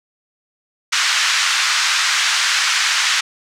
pink band-pass noise, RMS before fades -17 dBFS, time 0.92-3.21 s, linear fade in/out 10 ms, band 1300 to 6900 Hz, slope 24 dB/octave, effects none

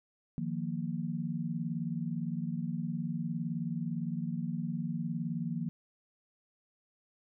sine chord, Eb suspended second, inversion none, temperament just, 155.56 / 175.01 / 233.3 Hz, Eb3 / F3 / Bb3, 0 / +4 / +2 cents, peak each -37 / -36 / -37 dBFS, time 0.38-5.69 s, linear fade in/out 0 ms, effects none

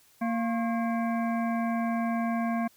harmonic tone with a mistuned harmonic, 230.8 Hz, A#3, 17 cents flat, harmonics 1 / 3 / 5 / 7 / 9 / 10, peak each -27 / -32 / -37 / -41 / -46 / -46 dBFS, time 0.21-2.68 s, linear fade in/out 10 ms, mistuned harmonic 5, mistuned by -110 cents, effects white hiss -61 dBFS RMS until 2.76 s

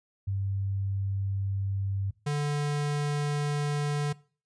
sine / square tone pair in turn, 98 / 146.34 Hz, G2 / D3, 0 / -6 cents, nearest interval perfect fifth, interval 694 cents, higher second, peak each -27 dBFS, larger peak neither, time 0.27-2.11 / 2.26-4.13 s, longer second, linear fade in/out 10 ms, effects noise-tail reverb RT60 0.4 s tail -21 dB re dry + resampled to 22050 Hz

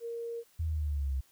sine tone, 466.2 Hz, A#4, in tune, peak -35 dBFS, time 0-0.44 s, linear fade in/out 50 ms
sine exponential sweep, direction down, 82.41 to 65.3 Hz, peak -29 dBFS, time 0.59-1.21 s, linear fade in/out 10 ms
effects white hiss -65 dBFS RMS until 1.31 s

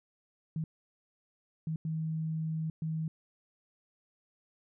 sine tone bursts at uneven times, 159.2 Hz, D#3, 40 cents sharp, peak -31 dBFS, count 4, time 0.56-0.64 / 1.67-1.76 / 1.85-2.7 / 2.82-3.08 s, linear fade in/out 2 ms, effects none

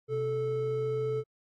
triangle tone pair together, 127.59 / 436.9 Hz, C3 / A4, -43 / -12 cents, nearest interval octave + major sixth, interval 2131 cents, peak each -33 / -27 dBFS, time 0.08-1.24 s, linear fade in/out 50 ms, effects AAC 64 kbps

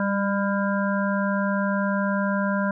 harmonic tone with a mistuned harmonic, 200.3 Hz, G3, 38 cents sharp, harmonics 1 / 3 / 5 / 7 / 8, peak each -23 / -28 / -30 / -31 / -32 dBFS, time 0-2.71 s, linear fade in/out 2 ms, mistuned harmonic 1, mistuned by -25 cents, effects none

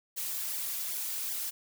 blue noise with flanger, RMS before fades -35 dBFS, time 0.16-1.51 s, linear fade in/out 20 ms, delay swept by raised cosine 0.74 to 5.84 ms, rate 2.6 Hz, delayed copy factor -1, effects none

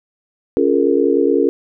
sine chord, Bb minor seventh, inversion first, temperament just, 279.7 / 349.6 / 419.5 / 466.2 Hz, Db4 / F4 / Ab4 / Bb4, +16 / +2 / +17 / 0 cents, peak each -17 dBFS, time 0.57-1.49 s, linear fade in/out 0 ms, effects none

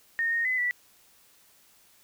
sine tone with pitch steps, 1840 / 1855 / 2020 / 1960 Hz, A#6 / A#6 / B6 / B6, -23 / -9 / +39 / -14 cents, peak -24 dBFS, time 0.19-0.71 s, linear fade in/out 0 ms, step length 130 ms, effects white hiss -60 dBFS RMS until 2.03 s

